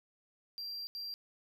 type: tone bursts at uneven times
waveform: triangle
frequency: 4732 Hz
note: D8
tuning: 12 cents sharp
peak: -38 dBFS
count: 2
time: 0.58-0.87 / 0.95-1.14 s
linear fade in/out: 0 ms
effects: none